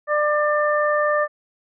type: harmonic tone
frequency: 596 Hz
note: D5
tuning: 25 cents sharp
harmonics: 1 / 2 / 3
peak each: -19 / -22 / -24 dBFS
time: 0.07-1.28 s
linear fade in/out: 50 ms
effects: none